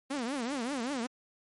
sawtooth tone with vibrato, 257.5 Hz, C4, 28 cents flat, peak -28 dBFS, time 0.1-1.07 s, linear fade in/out 10 ms, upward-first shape triangle, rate 5.2 Hz, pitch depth 270 cents each way, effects MP3 48 kbps

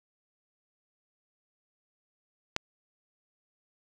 click, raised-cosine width 0.2 ms, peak -10 dBFS, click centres 2.564 s, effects none

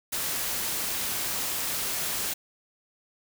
white noise, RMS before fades -30 dBFS, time 0.12-2.34 s, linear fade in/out 10 ms, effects none

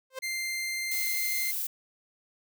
sawtooth tone with exponential growth, 523.3 Hz, C5, in tune, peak -27 dBFS, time 0.1-0.19 s, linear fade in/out 5 ms, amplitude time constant 19 ms
sawtooth tone, 2093 Hz, C7, in tune, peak -27 dBFS, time 0.22-1.52 s, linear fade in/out 20 ms
violet noise, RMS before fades -32 dBFS, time 0.91-1.67 s, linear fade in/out 5 ms
effects none

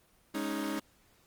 sawtooth chord, Ab suspended fourth, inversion none, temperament just, 207.7 / 276.9 / 311.5 Hz, Ab3 / Db4 / Eb4, 0 / -2 / +2 cents, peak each -34 / -33 / -31 dBFS, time 0.34-0.8 s, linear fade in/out 10 ms, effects pink hiss -66 dBFS RMS until 1.26 s + Opus 24 kbps

